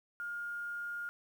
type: tone with quantisation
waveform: sine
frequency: 1417 Hz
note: F6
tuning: 25 cents sharp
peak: -37 dBFS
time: 0.2-1.09 s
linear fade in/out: 0 ms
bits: 10
effects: none